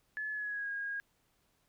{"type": "tone with pitch glide", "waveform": "sine", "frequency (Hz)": [1717, 1633.8], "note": ["A6", "G#6"], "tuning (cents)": [-43, -29], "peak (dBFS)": -35, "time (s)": [0.17, 1], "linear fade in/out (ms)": 0, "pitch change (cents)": -86, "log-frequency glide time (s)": [0.31, 0.7], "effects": ["pink hiss -74 dBFS RMS until 1.68 s"]}